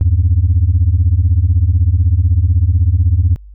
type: beating tone pair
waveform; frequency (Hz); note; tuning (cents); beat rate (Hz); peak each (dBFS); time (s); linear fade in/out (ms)
sine; 79.3 / 95.3; D#2 / G2; +33 / -48; 16; -10; 0.01-3.36; 0
effects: tanh soft clip ceiling -4 dBFS + added 50 Hz sine -33 dBFS peak until 3.54 s